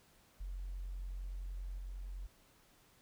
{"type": "tone with level steps", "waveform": "sine", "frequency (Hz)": 45.34, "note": "F#1", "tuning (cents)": -34, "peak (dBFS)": [-39, -41], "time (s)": [0.4, 2.27], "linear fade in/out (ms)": 10, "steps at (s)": 1.78, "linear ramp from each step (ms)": 5, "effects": ["tanh soft clip ceiling -35 dBFS", "pink hiss -67 dBFS RMS until 3.01 s"]}